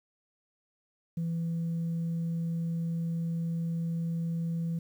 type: tone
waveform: sine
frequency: 166.7 Hz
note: E3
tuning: 20 cents sharp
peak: -27 dBFS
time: 1.17-4.79 s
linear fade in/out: 5 ms
effects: tanh soft clip ceiling -27 dBFS + 10-bit